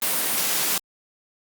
white high-pass noise, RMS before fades -23 dBFS, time 0.02-0.78 s, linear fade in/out 2 ms, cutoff 150 Hz, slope 24 dB/octave, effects Opus 32 kbps

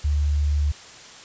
sine tone, 73.42 Hz, D2, in tune, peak -18 dBFS, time 0.04-0.72 s, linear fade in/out 10 ms, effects white hiss -43 dBFS RMS until 1.24 s + resampled to 16000 Hz

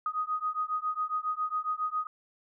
sine beating tone pair, 1244.5 / 1251.8 Hz, D#6 / D#6, 0 / +10 cents, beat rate 7.3 Hz, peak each -32 / -32 dBFS, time 0.06-2.07 s, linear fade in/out 2 ms, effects none

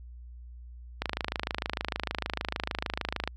click train, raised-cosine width 0.3 ms, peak -13 dBFS, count 61, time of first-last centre 1.02-3.276 s, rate 26.6 Hz, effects added 60 Hz sine -43 dBFS peak until 3.36 s

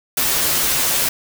white noise with comb filter, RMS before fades -18 dBFS, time 0.17-1.09 s, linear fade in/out 5 ms, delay 9.9 ms, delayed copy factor -0.6, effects none

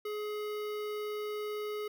square tone with notch filter, 421 Hz, G#4, 24 cents sharp, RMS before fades -37 dBFS, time 0.05-1.88 s, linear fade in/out 5 ms, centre 7500 Hz, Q 0.96, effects none

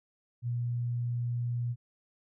sine tone, 120.3 Hz, B2, 45 cents flat, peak -29 dBFS, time 0.42-1.76 s, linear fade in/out 50 ms, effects none

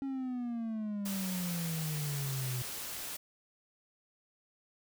triangle exponential sweep, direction down, 275.5 to 123.47 Hz, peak -32 dBFS, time 0.02-2.62 s, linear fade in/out 0 ms
white noise, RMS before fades -41 dBFS, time 1.05-3.17 s, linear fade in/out 10 ms
effects none

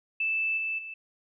sine tone with level steps, 2637 Hz, E7, in tune, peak -25 / -28 / -37 dBFS, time 0.2-0.94 s, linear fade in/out 5 ms, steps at 0.57 / 0.78 s, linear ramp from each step 10 ms, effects none

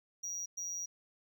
triangle tone bursts at uneven times, 5760 Hz, F#8, 47 cents flat, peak -36 dBFS, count 2, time 0.23-0.46 / 0.57-0.86 s, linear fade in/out 10 ms, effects 13-bit

